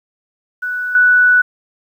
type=tone with level steps; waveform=sine; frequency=1481 Hz; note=F#6; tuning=1 cent sharp; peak=-18 / -7 dBFS; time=0.62-1.42 s; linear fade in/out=10 ms; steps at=0.95 s; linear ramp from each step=2 ms; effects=8-bit